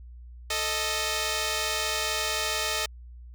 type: tone pair together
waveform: 5% pulse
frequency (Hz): 440 / 622.3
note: A4 / D#5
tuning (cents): 0 / 0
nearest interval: tritone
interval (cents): 600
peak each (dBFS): -19 / -17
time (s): 0.5-2.86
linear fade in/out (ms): 5
effects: added 60 Hz sine -42 dBFS peak until 3.34 s